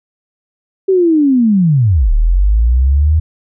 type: linear two-way sweep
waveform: sine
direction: down then up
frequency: 390.8 to 35.7 to 80.6 Hz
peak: -7 dBFS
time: 0.88-3.2 s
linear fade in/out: 10 ms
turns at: 2.12 s
effects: none